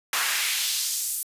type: noise with high-pass filter sweep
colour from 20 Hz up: pink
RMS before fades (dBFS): -26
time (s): 0.13-1.23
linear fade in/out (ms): 2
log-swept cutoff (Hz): 1200 to 10000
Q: 1.2
effects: resampled to 32000 Hz